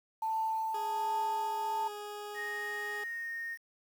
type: tone with tremolo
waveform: sine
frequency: 886 Hz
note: A5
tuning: 12 cents sharp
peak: -29 dBFS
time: 0.22-1.88 s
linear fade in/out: 5 ms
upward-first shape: triangle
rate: 1.3 Hz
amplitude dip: 35%
type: tone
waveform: 20% pulse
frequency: 415.3 Hz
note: G#4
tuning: in tune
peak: -36 dBFS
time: 0.74-3.04 s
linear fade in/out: 5 ms
type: tone with pitch glide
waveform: sine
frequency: 1864.7 to 1847.5 Hz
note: A#6 to A#6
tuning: 0 to -16 cents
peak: -36 dBFS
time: 2.34-3.58 s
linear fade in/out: 50 ms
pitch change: -16 cents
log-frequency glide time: 2.94-3.32 s
effects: 9-bit